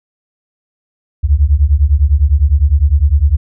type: beating tone pair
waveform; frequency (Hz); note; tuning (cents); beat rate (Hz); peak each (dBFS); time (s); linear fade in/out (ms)
sine; 67.4 / 77.3; C#2 / D#2; -48 / -11; 9.9; -10; 1.23-3.37; 20
effects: none